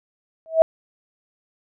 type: tone with exponential growth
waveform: sine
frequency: 647 Hz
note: E5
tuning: 32 cents flat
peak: -5 dBFS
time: 0.46-0.62 s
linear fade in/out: 0 ms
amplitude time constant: 33 ms
effects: none